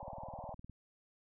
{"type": "band-pass noise", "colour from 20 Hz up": "white", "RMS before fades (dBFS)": -47, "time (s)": [0, 0.54], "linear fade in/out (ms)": 2, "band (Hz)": [540, 970], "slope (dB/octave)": 96}
{"type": "click train", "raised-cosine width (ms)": 5, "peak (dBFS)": -38, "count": 14, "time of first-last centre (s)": [0.03, 0.697], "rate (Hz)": 19.5}
{"effects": []}